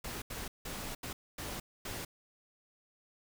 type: noise bursts at uneven times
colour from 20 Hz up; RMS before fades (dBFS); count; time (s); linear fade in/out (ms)
pink; -41; 6; 0.04-0.22 / 0.3-0.48 / 0.65-0.95 / 1.03-1.13 / 1.38-1.6 / 1.85-2.05; 5
effects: none